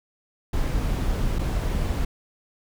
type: noise with dropouts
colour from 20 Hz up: brown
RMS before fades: -24 dBFS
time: 0.53-2.05 s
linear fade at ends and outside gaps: 5 ms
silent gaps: 1.387-1.391 s
effects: none